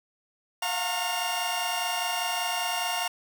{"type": "tone cluster", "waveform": "sawtooth", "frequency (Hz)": [693, 718, 912, 1090, 2806], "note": ["F5", "F5", "A#5", "C#6", "F7"], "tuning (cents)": [-14, 48, -38, -29, 8], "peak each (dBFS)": [-33, -29, -29, -34, -28], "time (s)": [0.62, 3.08], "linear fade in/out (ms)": 5, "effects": []}